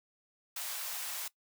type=high-pass noise; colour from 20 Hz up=white; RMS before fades=-39 dBFS; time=0.56-1.28 s; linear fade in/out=5 ms; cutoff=610 Hz; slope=24 dB/octave; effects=noise-tail reverb RT60 0.1 s tail -19 dB re dry